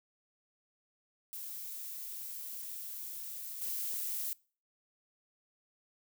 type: noise with level steps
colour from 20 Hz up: violet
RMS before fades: -43 / -37 dBFS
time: 1.33-4.33 s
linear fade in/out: 0 ms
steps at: 3.61 s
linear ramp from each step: 10 ms
effects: noise-tail reverb RT60 0.4 s tail -24 dB re dry